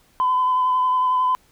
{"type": "tone with vibrato", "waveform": "sine", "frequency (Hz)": 1013, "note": "B5", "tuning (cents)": 44, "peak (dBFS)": -15, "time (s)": [0.2, 1.35], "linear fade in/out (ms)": 0, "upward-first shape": "sine", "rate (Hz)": 11, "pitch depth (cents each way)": 17, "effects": ["tanh soft clip ceiling -12 dBFS", "pink hiss -58 dBFS RMS until 1.51 s"]}